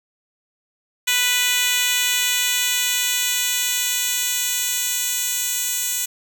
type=tone with high-pass filter sweep; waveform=10% pulse; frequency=493.9 Hz; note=B4; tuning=in tune; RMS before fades=-21 dBFS; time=1.07-6.06 s; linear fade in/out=10 ms; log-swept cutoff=2800 to 6100 Hz; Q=0.88; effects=none